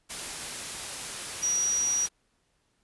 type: tone in noise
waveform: sine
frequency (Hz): 5780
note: F#8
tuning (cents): -41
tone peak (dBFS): -24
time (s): 1.42-2.07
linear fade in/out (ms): 20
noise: white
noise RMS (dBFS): -36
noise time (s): 0.09-2.09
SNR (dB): +9
effects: pink hiss -72 dBFS RMS until 2.83 s + resampled to 24000 Hz